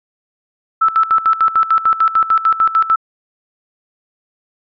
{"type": "tone with tremolo", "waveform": "sine", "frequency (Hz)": 1318.5, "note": "E6", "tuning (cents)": 0, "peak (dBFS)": -8, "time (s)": [0.81, 2.96], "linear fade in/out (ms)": 10, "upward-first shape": "square", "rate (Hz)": 6.7, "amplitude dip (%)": 80, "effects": ["resampled to 11025 Hz"]}